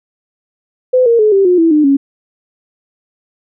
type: tone with pitch steps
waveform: sine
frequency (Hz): 508 / 465.8 / 427.2 / 391.7 / 359.2 / 329.4 / 302.1 / 277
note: B4 / A#4 / G#4 / G4 / F4 / E4 / D4 / C#4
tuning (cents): +49 / -1 / +49 / -1 / +49 / -1 / +49 / -1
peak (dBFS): -6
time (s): 0.93-1.97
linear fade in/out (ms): 10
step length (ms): 130
effects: none